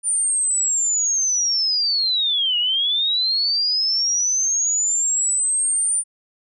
sine linear two-way sweep, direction down then up, 9260 to 2849 to 9260 Hz, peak -17 dBFS, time 0.03-6.04 s, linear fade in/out 50 ms, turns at 2.58 s, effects none

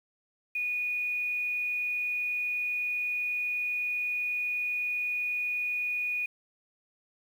sine tone, 2463 Hz, D#7, 18 cents flat, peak -28 dBFS, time 0.55-6.26 s, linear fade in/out 5 ms, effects 9-bit

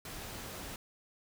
pink noise, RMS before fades -44 dBFS, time 0.05-0.76 s, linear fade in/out 2 ms, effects none

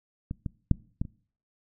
clicks, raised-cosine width 5 ms, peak -20 / -19 / -8 / -16 / -28 dBFS, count 5, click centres 0.311 / 0.462 / 0.713 / 1.015 / 1.052 s, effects noise-tail reverb RT60 0.5 s tail -23 dB re dry

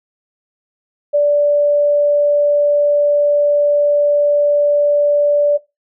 sine tone, 583 Hz, D5, 13 cents flat, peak -9 dBFS, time 1.13-5.58 s, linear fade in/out 20 ms, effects noise-tail reverb RT60 0.2 s tail -17 dB re dry

